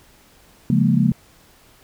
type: chord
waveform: sine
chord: Bb minor seventh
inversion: first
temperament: equal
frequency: 138.59 / 174.61 / 207.7 / 233.1 Hz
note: Db3 / F3 / Ab3 / Bb3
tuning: 0 / 0 / 0 / 0 cents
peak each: -19 dBFS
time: 0.7-1.12 s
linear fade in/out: 2 ms
effects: pink hiss -52 dBFS RMS until 1.83 s